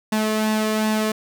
sawtooth tone with flanger, 216.3 Hz, A3, 29 cents flat, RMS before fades -21 dBFS, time 0.12-1.12 s, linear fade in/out 5 ms, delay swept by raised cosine 1.1 to 1.74 ms, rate 2.6 Hz, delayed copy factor +0.5, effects none

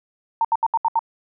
sine tone bursts, 911 Hz, A#5, 40 cents flat, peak -15 dBFS, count 6, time 0.41-0.992 s, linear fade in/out 2 ms, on 37 ms, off 72 ms, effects none

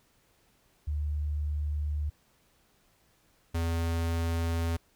sine / square tone pair in turn, 74.3 / 83.4 Hz, D2 / E2, +21 / +21 cents, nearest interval major second, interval 200 cents, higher second, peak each -28 dBFS, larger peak neither, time 0.87-2.1 / 3.54-4.77 s, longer neither, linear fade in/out 10 ms, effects pink hiss -67 dBFS RMS until 4.95 s

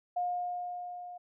sine tone with level ramp, 713 Hz, F5, 36 cents sharp, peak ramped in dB -28 to -42 dBFS, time 0.16-1.18 s, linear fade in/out 10 ms, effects none

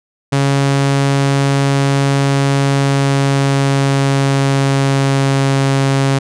sawtooth tone with pitch glide, 138.6 to 136.46 Hz, C#3 to C#3, 0 to -27 cents, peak -7 dBFS, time 0.32-6.19 s, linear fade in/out 10 ms, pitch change -27 cents, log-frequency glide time 2.6-5.69 s, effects resampled to 22050 Hz

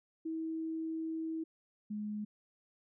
sine tone pair in turn, 322.3 / 210.1 Hz, E4 / G#3, -39 / +20 cents, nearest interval perfect fifth, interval 741 cents, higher first, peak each -35 / -36 dBFS, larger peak first, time 0.25-1.44 / 1.9-2.25 s, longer first, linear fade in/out 10 ms, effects none

